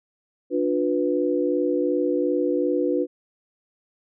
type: chord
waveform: sine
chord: B diminished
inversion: first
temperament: equal with one note detuned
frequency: 293.7 / 356.4 / 493.9 Hz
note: D4 / F4 / B4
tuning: 0 / +35 / 0 cents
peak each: -24 dBFS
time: 0.5-3.07 s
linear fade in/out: 50 ms
effects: none

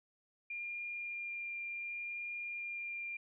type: tone with vibrato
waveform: sine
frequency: 2400 Hz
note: D7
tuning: 37 cents sharp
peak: -39 dBFS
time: 0.5-3.17 s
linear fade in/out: 5 ms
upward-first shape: triangle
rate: 0.68 Hz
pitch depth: 9 cents each way
effects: none

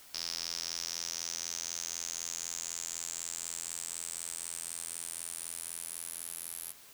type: tone with band-pass filter sweep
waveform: sawtooth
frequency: 84 Hz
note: E2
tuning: 33 cents sharp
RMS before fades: -40 dBFS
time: 0.14-6.72 s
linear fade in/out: 5 ms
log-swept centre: 5200 to 11000 Hz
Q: 6.7
effects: white hiss -55 dBFS RMS until 6.93 s

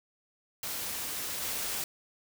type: noise with level steps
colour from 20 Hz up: white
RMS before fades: -36 / -34 dBFS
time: 0.63-1.84 s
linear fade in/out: 2 ms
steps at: 1.41 s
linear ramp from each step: 20 ms
effects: none

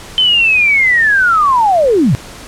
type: linear sweep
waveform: sine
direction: down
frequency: 3087 to 100.5 Hz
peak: -7 dBFS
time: 0.18-2.15 s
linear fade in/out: 0 ms
effects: pink hiss -32 dBFS RMS until 2.47 s + low-pass 10000 Hz 12 dB/octave

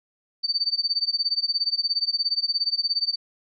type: tone with tremolo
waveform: sine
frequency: 4584 Hz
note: D8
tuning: 43 cents flat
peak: -18 dBFS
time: 0.43-3.16 s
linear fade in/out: 20 ms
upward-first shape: sine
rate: 17 Hz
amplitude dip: 95%
effects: none

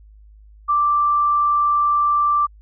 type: tone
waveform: sine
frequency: 1174.7 Hz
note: D6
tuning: in tune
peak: -14 dBFS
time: 0.68-2.47 s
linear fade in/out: 20 ms
effects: added 52 Hz sine -43 dBFS peak until 2.61 s

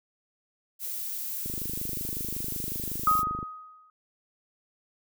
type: noise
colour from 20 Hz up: violet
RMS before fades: -34 dBFS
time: 0.79-3.24 s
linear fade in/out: 50 ms
type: click train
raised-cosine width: 3 ms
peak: -25 dBFS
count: 51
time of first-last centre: 1.46-3.429 s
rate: 25.4 Hz
type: tone with exponential decay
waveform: sine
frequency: 1254 Hz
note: D#6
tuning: 13 cents sharp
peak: -17 dBFS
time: 3.07-3.9 s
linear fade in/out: 2 ms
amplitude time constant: 180 ms
effects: none

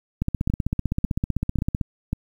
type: two click trains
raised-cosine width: 5 ms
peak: -10 / -10 dBFS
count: 26 / 4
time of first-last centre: 0.22-1.812 / 0.5-2.13 s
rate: 15.7 / 1.84 Hz
effects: 8-bit

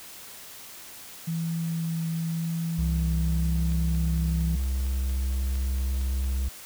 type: tone with vibrato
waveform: sine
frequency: 164.81 Hz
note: E3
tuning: in tune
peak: -26 dBFS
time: 1.27-4.56 s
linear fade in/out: 10 ms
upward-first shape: triangle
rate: 0.94 Hz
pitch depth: 11 cents each way
type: tone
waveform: triangle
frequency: 65.41 Hz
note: C2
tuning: in tune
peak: -22 dBFS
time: 2.78-6.49 s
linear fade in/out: 10 ms
type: click train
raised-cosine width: 0.2 ms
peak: -29 dBFS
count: 12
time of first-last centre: 3.72-6.243 s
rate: 4.36 Hz
effects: white hiss -44 dBFS RMS until 6.65 s

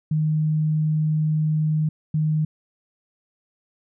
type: tone pair in turn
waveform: sine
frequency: 154.7 / 154.7 Hz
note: D#3 / D#3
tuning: -10 / -10 cents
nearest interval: unison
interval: 0 cents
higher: neither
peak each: -18 dBFS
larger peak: neither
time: 0.11-1.89 / 2.14-2.45 s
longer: first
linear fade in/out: 5 ms
effects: none

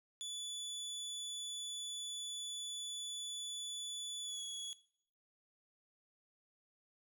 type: tone with pitch glide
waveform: 25% pulse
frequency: 3455 to 3366 Hz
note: A7 to G#7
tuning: -32 to +23 cents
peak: -37 dBFS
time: 0.21-4.73 s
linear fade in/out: 0 ms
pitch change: -45 cents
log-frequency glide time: 4.23-4.41 s
effects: noise-tail reverb RT60 0.6 s tail -19 dB re dry

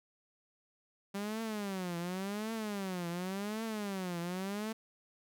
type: tone with vibrato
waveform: sawtooth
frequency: 196 Hz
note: G3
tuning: in tune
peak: -32 dBFS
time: 1.14-4.73 s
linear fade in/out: 10 ms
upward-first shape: triangle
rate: 0.9 Hz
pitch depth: 260 cents each way
effects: none

